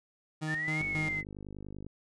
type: tone with tremolo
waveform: 30% pulse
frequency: 155.56 Hz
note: D#3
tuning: in tune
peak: -30 dBFS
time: 0.41-1.22 s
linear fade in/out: 20 ms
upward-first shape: square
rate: 3.7 Hz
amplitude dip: 70%
type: exponential two-way sweep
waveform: sine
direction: up then down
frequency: 1716 to 2231 to 2034 Hz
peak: -31 dBFS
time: 0.46-1.24 s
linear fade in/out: 50 ms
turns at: 0.83 s
type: click train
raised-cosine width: 3 ms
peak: -31 dBFS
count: 54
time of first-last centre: 0.81-1.866 s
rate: 50.2 Hz
effects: resampled to 22050 Hz